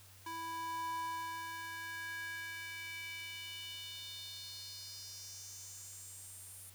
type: tone with high-pass filter sweep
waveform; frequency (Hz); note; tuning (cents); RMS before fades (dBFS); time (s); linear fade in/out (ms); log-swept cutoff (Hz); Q
square; 329.6; E4; 0; -45; 0.26-6.7; 5; 740 to 10000; 3.8
effects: added 96 Hz sine -60 dBFS peak until 6.74 s + white hiss -60 dBFS RMS until 6.74 s